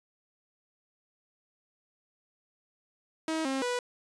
sawtooth tone with pitch steps, 319.2 / 267.8 / 491.2 Hz, D#4 / C4 / B4, +44 / +40 / -9 cents, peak -25 dBFS, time 3.28-3.79 s, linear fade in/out 2 ms, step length 170 ms, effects resampled to 22050 Hz

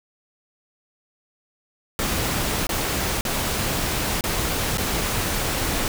pink noise with dropouts, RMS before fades -24 dBFS, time 1.99-5.88 s, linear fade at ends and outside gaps 1 ms, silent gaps 2.669-2.692 / 3.21-3.251 / 4.209-4.239 / 4.773-4.781 s, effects none

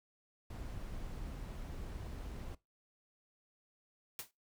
brown noise, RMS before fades -44 dBFS, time 0.5-2.55 s, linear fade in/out 5 ms
white noise with exponential decay, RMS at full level -39 dBFS, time 4.19-4.31 s, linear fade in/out 1 ms, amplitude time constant 25 ms
effects noise-tail reverb RT60 0.2 s tail -20 dB re dry

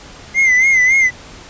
triangle tone with vibrato, 2070 Hz, C7, 19 cents flat, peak -7 dBFS, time 0.34-1.11 s, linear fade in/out 50 ms, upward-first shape sine, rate 3.6 Hz, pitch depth 74 cents each way, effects pink hiss -37 dBFS RMS until 1.49 s + resampled to 16000 Hz

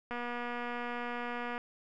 click train, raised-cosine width 0.5 ms, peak -24 dBFS, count 355, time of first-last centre 0.11-1.579 s, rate 241 Hz, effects none

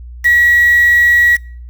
sine tone with quantisation, 1921 Hz, B6, 48 cents flat, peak -6 dBFS, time 0.24-1.37 s, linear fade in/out 20 ms, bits 4, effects noise-tail reverb RT60 0.5 s tail -26 dB re dry + added 60 Hz sine -28 dBFS peak until 1.69 s

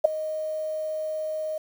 sine tone with ADSR envelope, 622.3 Hz, D#5, in tune, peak -9 dBFS, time 0.04-1.58 s, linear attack 12 ms, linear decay 6 ms, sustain -18 dB, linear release 5 ms, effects 8-bit

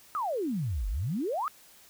sine exponential two-way sweep, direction down then up, 1318.5 to 43.75 to 1318.5 Hz, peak -28 dBFS, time 0.15-1.48 s, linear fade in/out 0 ms, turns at 0.88 s, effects white hiss -56 dBFS RMS until 1.89 s

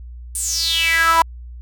sawtooth tone with high-pass filter sweep, 329.6 Hz, E4, in tune, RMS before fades -17 dBFS, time 0.35-1.22 s, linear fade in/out 2 ms, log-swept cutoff 9400 to 940 Hz, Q 6.9, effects added 60 Hz sine -32 dBFS peak until 1.61 s

